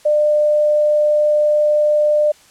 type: tone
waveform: sine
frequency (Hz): 599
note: D5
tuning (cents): +34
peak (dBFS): -11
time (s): 0.05-2.32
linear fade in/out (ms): 10
effects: white hiss -48 dBFS RMS until 2.5 s + low-pass 9000 Hz 12 dB/octave